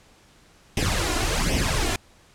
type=noise with flanger; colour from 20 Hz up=pink; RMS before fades=-23 dBFS; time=0.77-1.96 s; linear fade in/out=2 ms; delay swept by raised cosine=0.34 to 2.94 ms; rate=1.3 Hz; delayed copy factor=+0.75; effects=pink hiss -55 dBFS RMS until 2.34 s + low-pass 9000 Hz 12 dB/octave